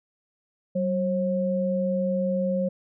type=tone pair together; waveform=sine; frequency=189.6 / 538.6 Hz; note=F#3 / C#5; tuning=+43 / -50 cents; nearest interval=octave + tritone; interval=1807 cents; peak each=-25 dBFS; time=0.75-2.69 s; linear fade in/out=10 ms; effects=none